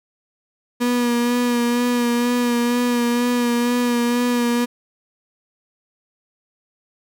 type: tone with vibrato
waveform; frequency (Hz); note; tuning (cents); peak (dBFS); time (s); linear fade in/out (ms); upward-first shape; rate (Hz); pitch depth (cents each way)
35% pulse; 241.3; B3; -40; -15; 0.8-4.66; 20; sine; 2.1; 24
effects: none